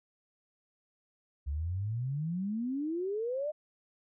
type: exponential sweep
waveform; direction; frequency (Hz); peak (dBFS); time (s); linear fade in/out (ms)
sine; up; 67.8 to 622.3; -31; 1.46-3.52; 20
effects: none